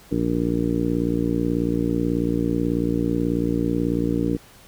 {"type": "harmonic tone", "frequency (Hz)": 58.27, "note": "A#1", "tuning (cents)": 0, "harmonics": [1, 2, 3, 4, 5, 6, 7, 8], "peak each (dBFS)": [-31, -30, -26, -29, -23, -29, -34, -30], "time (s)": [0.11, 4.37], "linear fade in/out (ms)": 10, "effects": ["pink hiss -49 dBFS RMS until 4.67 s"]}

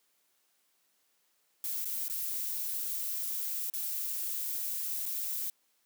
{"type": "noise with dropouts", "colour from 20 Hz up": "violet", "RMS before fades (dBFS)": -35, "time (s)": [1.64, 5.5], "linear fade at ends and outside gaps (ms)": 1, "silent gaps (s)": [[1.846, 1.854], [2.082, 2.098], [3.7, 3.737], [5.056, 5.061]], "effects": ["white hiss -73 dBFS RMS until 5.85 s", "high-pass 200 Hz 12 dB/octave"]}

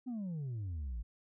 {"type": "exponential sweep", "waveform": "sine", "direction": "down", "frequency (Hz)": [261.6, 51.91], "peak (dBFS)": -34, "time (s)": [0.06, 1.03], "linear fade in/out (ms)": 20, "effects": ["tanh soft clip ceiling -36 dBFS"]}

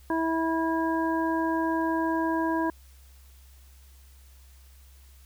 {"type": "harmonic tone", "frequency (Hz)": 325.9, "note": "E4", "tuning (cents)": -20, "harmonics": [1, 2, 3, 5], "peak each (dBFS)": [-26, -33, -29, -35], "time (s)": [0.1, 2.7], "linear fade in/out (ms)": 2, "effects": ["added 66 Hz sine -50 dBFS peak until 5.25 s", "white hiss -60 dBFS RMS until 5.25 s"]}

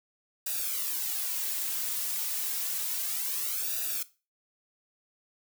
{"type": "noise with flanger", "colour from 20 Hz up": "blue", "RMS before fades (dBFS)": -32, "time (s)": [0.46, 4.03], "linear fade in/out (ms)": 5, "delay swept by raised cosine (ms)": [0.93, 3.83], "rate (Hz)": 0.3, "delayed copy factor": -0.85, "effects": ["noise-tail reverb RT60 0.3 s tail -17 dB re dry"]}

